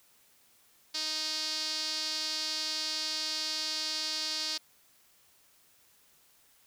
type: tone with band-pass filter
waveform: sawtooth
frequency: 311.1 Hz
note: D#4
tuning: in tune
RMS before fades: -34 dBFS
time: 0.94-4.58 s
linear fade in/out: 10 ms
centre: 4700 Hz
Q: 4.6
effects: white hiss -64 dBFS RMS until 6.66 s